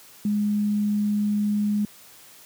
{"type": "tone", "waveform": "sine", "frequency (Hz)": 207.7, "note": "G#3", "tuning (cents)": 0, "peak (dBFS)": -20, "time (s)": [0.25, 1.85], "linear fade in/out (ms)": 2, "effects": ["white hiss -49 dBFS RMS until 2.45 s", "high-pass 80 Hz 12 dB/octave"]}